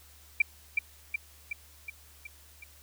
sine tone with echo, 2350 Hz, D7, 1 cent sharp, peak -18 dBFS, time 0.4-0.42 s, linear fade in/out 5 ms, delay 370 ms, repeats 6, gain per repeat -4 dB, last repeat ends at 2.64 s, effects added 73 Hz sine -57 dBFS peak until 2.82 s + white hiss -57 dBFS RMS until 2.82 s

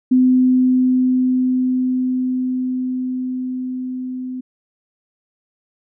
sine tone with level ramp, 254.9 Hz, C4, 45 cents flat, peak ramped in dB -9 to -24 dBFS, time 0.11-4.41 s, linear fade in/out 10 ms, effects none

